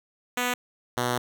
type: tone pair in turn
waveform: 5% pulse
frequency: 246.9 / 122.53 Hz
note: B3 / B2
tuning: 0 / -13 cents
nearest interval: octave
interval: 1213 cents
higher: first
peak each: -13 dBFS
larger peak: neither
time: 0.37-0.54 / 0.97-1.18 s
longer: second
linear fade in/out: 5 ms
effects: none